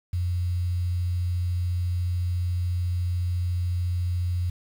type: tone with quantisation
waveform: sine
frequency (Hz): 88.6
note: F2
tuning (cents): +25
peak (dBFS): -23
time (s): 0.13-4.5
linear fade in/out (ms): 5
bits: 8
effects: none